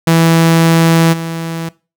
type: tone with level steps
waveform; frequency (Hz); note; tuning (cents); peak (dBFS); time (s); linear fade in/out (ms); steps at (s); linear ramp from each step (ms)
sawtooth; 164.81; E3; 0; -3 / -15; 0.07-1.69; 5; 1.12; 20
effects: noise-tail reverb RT60 0.3 s tail -20 dB re dry